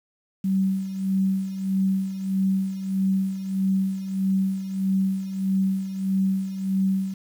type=tone with tremolo; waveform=sine; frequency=191.7 Hz; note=G3; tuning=38 cents flat; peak=-18 dBFS; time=0.44-7.14 s; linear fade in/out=5 ms; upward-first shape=sine; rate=1.6 Hz; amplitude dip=70%; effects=8-bit